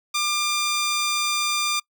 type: tone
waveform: 10% pulse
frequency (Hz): 1196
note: D6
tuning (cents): +31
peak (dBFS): -13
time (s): 0.14-1.8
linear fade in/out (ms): 10
effects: noise-tail reverb RT60 0.1 s tail -25 dB re dry